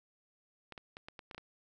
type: clicks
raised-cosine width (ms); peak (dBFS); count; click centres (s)
0.3; -30; 8; 0.723 / 0.778 / 0.969 / 1.085 / 1.192 / 1.312 / 1.347 / 1.38
effects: none